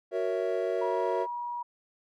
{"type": "chord", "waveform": "triangle", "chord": "F# dominant seventh", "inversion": "none", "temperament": "equal with one note detuned", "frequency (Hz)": [370, 466.2, 556, 659.3], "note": ["F#4", "A#4", "C#5", "E5"], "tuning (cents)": [0, 0, 5, 0], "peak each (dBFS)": [-30, -30, -32, -31], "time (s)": [0.11, 1.27], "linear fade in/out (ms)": 50}
{"type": "tone", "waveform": "sine", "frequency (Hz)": 961, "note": "B5", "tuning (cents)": -48, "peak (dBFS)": -32, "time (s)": [0.81, 1.63], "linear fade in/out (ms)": 10}
{"effects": []}